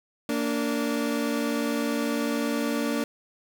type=tone pair together; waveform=30% pulse; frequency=230.4 / 290.3 Hz; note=A#3 / D4; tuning=-20 / -20 cents; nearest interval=major third; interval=400 cents; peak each=-25 dBFS; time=0.29-3.04 s; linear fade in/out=2 ms; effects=none